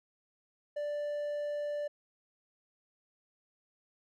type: tone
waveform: triangle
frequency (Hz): 587.3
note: D5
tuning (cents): 0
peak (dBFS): -31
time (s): 0.76-1.88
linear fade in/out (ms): 10
effects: none